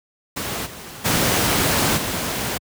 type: noise with level steps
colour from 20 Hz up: pink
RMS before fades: -26 / -36 / -18 / -24 dBFS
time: 0.36-2.58 s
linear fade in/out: 10 ms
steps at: 0.65 / 1.04 / 1.96 s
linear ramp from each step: 20 ms
effects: high-pass 80 Hz 12 dB/octave